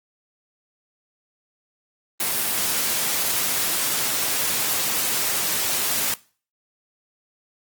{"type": "high-pass noise", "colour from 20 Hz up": "white", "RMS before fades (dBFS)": -23, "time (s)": [2.2, 6.14], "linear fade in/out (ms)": 2, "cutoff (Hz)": 110, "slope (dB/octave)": 12, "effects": ["noise-tail reverb RT60 0.4 s tail -21 dB re dry", "Opus 24 kbps"]}